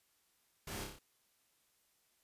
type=noise with echo; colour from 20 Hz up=pink; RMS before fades=-45 dBFS; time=0.67-0.84 s; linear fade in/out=5 ms; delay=30 ms; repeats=5; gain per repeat=-3 dB; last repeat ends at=0.99 s; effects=white hiss -75 dBFS RMS until 2.23 s + resampled to 32000 Hz